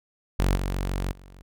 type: tone with level steps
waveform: sawtooth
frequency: 46.6 Hz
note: F#1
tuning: 13 cents sharp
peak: -16 / -22 / -42 dBFS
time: 0.39-1.42 s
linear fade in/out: 0 ms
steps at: 0.56 / 1.11 s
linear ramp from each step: 10 ms
effects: none